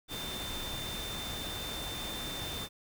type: tone in noise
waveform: sine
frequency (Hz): 3575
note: A7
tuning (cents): +27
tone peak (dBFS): -40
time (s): 0.08-2.69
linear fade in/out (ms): 50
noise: pink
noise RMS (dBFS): -40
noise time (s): 0.08-2.69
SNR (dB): -3
effects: none